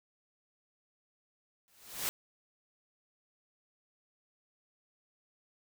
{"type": "noise with exponential growth", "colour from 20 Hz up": "white", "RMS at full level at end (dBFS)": -31, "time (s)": [1.68, 2.09], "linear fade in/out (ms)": 0, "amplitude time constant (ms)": 88, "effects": []}